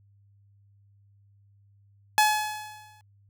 sawtooth tone with exponential decay, 851 Hz, G#5, 42 cents sharp, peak -12 dBFS, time 2.18-3.01 s, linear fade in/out 0 ms, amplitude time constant 180 ms, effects added 100 Hz sine -57 dBFS peak until 3.29 s

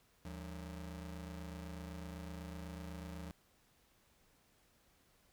35% pulse ring-modulated tone, 124.6 Hz, B2, 16 cents sharp, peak -40 dBFS, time 0.25-3.31 s, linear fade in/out 0 ms, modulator 48.3 Hz, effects pink hiss -71 dBFS RMS until 5.32 s

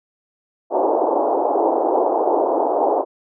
white band-pass noise, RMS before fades -18 dBFS, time 0.7-3.05 s, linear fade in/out 50 ms, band 310 to 880 Hz, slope 48 dB/octave, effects none

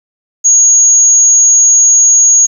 sine tone, 6640 Hz, G#8, 1 cent flat, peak -3 dBFS, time 0.44-2.47 s, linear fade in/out 20 ms, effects 7-bit

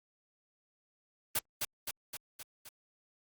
white noise with echo, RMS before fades -30 dBFS, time 1.35-1.39 s, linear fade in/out 5 ms, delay 260 ms, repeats 5, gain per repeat -4 dB, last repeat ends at 2.69 s, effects Opus 32 kbps

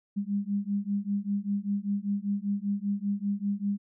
sine beating tone pair, 199.2 / 204.3 Hz, G3 / G#3, +28 / -28 cents, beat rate 5.1 Hz, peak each -30 dBFS, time 0.16-3.78 s, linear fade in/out 20 ms, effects none

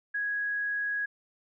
sine tone, 1661 Hz, G#6, in tune, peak -28 dBFS, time 0.14-1.06 s, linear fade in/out 10 ms, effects none

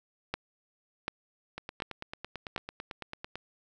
two click trains, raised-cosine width 0.3 ms, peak -15 / -22 dBFS, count 4 / 17, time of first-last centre 0.34-2.562 / 1.58-3.356 s, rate 1.35 / 9.01 Hz, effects none

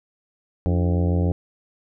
harmonic tone with a mistuned harmonic, 87.31 Hz, F2, in tune, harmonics 1 / 2 / 3 / 4 / 5 / 6 / 7 / 8 / 9, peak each -19 / -24 / -29 / -33 / -32 / -33 / -38 / -40 / -41 dBFS, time 0.66-1.32 s, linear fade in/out 0 ms, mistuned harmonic 3, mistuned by +140 cents, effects none

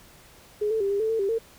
sine tone with pitch steps, 419.1 / 442.8 / 395.8 / 401.6 / 440.3 / 449.5 / 393.9 / 453.8 Hz, G#4 / A4 / G4 / G4 / A4 / A4 / G4 / A#4, +16 / +11 / +17 / +42 / +1 / +37 / +8 / -47 cents, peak -22 dBFS, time 0.61-1.386 s, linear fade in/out 10 ms, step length 97 ms, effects pink hiss -52 dBFS RMS until 1.58 s

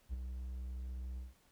triangle tone with ADSR envelope, 63 Hz, B1, 35 cents sharp, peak -32 dBFS, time 0.09-1.34 s, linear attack 45 ms, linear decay 13 ms, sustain -6 dB, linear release 160 ms, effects pink hiss -70 dBFS RMS until 1.51 s

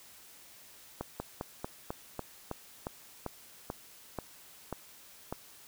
slowing click train, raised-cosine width 1 ms, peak -21 dBFS, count 13, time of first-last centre 1.01-5.326 s, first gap 190 ms, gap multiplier 1.11, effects white hiss -55 dBFS RMS until 5.67 s

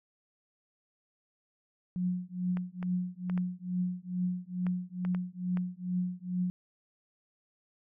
sine tone with tremolo, 180.5 Hz, F#3, 43 cents flat, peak -26 dBFS, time 1.96-6.5 s, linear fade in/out 0 ms, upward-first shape triangle, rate 2.3 Hz, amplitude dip 100%
clicks, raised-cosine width 0.5 ms, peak -27 dBFS, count 8, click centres 2.571 / 2.828 / 3.298 / 3.377 / 4.667 / 5.05 / 5.148 / 5.572 s
effects none

